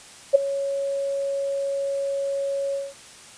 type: tone with ADSR envelope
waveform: sine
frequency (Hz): 554.4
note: C#5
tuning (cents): 0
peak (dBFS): -7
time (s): 0.33-2.94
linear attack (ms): 22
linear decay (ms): 11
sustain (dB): -16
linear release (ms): 200
effects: white hiss -45 dBFS RMS until 3.37 s + resampled to 22050 Hz

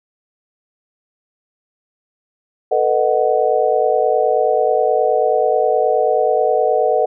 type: chord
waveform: sine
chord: B dominant seventh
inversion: third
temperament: just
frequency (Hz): 444.5 / 493.9 / 617.4 / 740.8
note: A4 / B4 / D#5 / F#5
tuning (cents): +18 / 0 / -14 / +2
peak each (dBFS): -18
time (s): 2.71-7.06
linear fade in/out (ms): 10
effects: none

